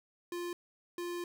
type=tone bursts at uneven times; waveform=square; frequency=349.2 Hz; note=F4; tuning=in tune; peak=-37 dBFS; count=2; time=0.32-0.53 / 0.98-1.24 s; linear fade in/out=2 ms; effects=none